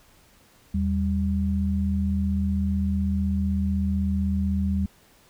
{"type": "tone pair together", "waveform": "sine", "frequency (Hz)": [80.15, 196], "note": ["E2", "G3"], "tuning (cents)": [-48, 0], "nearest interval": "octave + minor third", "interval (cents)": 1548, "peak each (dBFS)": -24, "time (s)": [0.74, 4.86], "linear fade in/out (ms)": 5, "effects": ["pink hiss -57 dBFS RMS until 5.29 s"]}